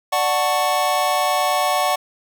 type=chord; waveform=square; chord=D major seventh; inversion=none; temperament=equal with one note detuned; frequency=590.7 / 740 / 880 / 1108.7 Hz; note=D5 / F#5 / A5 / C#6; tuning=+10 / 0 / 0 / 0 cents; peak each=-24 / -21 / -27 / -23 dBFS; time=0.12-1.96 s; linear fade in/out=10 ms; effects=none